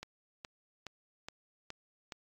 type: click train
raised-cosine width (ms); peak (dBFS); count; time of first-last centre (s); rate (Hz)
0.2; -25; 6; 0.03-2.122; 2.39
effects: AAC 48 kbps